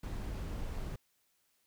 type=noise; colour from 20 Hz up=brown; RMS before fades=-39 dBFS; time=0.03-0.96 s; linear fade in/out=5 ms; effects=white hiss -75 dBFS RMS until 1.66 s